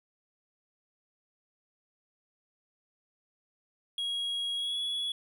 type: tone with pitch glide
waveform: triangle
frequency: 3300 to 3377 Hz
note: G#7 to G#7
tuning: -12 to +28 cents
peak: -29 dBFS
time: 3.98-5.12 s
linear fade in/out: 2 ms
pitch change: +40 cents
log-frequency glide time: 4.56-4.78 s
effects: none